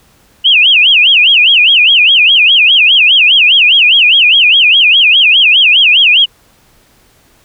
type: tone with vibrato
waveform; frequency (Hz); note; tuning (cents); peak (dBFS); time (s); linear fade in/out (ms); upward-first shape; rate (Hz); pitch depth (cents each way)
sine; 2831; F7; +23; -3; 0.44-6.26; 20; sine; 4.9; 270
effects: pink hiss -48 dBFS RMS until 7.44 s